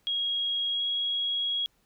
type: tone with pitch glide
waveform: sine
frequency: 3290 to 3311 Hz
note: G#7 to G#7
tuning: -17 to -6 cents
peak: -26 dBFS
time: 0.07-1.66 s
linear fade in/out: 0 ms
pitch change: +11 cents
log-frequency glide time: 0.72-0.82 s
effects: pink hiss -69 dBFS RMS until 1.85 s